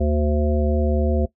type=harmonic tone with a mistuned harmonic; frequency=74.4 Hz; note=D2; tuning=23 cents sharp; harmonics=1 / 3 / 5 / 7 / 9; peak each=-19 / -24 / -26 / -27 / -29 dBFS; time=0-1.26 s; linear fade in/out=10 ms; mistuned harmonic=3; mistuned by=+24 cents; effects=noise-tail reverb RT60 0.1 s tail -18 dB re dry